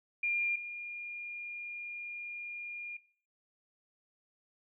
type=tone pair in turn; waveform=sine; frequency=2402 / 2415 Hz; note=D7 / D7; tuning=+38 / +48 cents; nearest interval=unison; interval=10 cents; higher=second; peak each=-29 / -38 dBFS; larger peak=first; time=0.23-0.56 / 0.56-2.97 s; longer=second; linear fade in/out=5 ms; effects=noise-tail reverb RT60 0.5 s tail -20 dB re dry